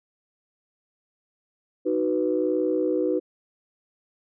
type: chord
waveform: sine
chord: B major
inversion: first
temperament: equal with one note detuned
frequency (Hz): 311.1 / 372.4 / 493.9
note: D#4 / F#4 / B4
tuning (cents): 0 / +11 / 0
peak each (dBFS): -25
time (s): 1.85-3.2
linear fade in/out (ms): 20
effects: tanh soft clip ceiling -11 dBFS